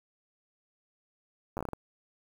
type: slowing click train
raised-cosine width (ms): 1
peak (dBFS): -21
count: 8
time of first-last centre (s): 1.57-1.733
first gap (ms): 9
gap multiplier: 1.31
effects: 8-bit